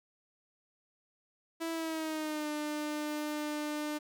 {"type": "tone with pitch glide", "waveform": "sawtooth", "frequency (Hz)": [328.9, 299.9], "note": ["E4", "D4"], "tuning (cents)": [-4, 36], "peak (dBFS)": -30, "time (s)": [1.6, 3.99], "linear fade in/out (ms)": 20, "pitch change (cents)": -160, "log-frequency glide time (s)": [1.72, 2.48], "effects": []}